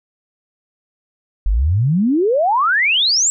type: exponential sweep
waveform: sine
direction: up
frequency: 43.24 to 7800 Hz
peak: -12 dBFS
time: 1.46-3.3 s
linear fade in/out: 0 ms
effects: none